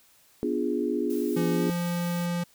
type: chord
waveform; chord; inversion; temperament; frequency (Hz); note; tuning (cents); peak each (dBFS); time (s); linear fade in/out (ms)
sine; B diminished seventh; none; equal; 246.9 / 293.7 / 349.2 / 415.3; B3 / D4 / F4 / Ab4; 0 / 0 / 0 / 0; -30; 0.43-1.7; 0
type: noise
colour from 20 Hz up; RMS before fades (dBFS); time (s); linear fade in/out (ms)
blue; -45; 1.1-2.26; 0
type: tone with pitch glide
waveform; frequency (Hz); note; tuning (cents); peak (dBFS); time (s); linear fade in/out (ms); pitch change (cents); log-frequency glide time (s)
square; 170 to 173.67; F3 to F3; -46 to -9; -27; 1.36-2.44; 10; +37; 1.5-1.64
effects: white hiss -60 dBFS RMS until 2.54 s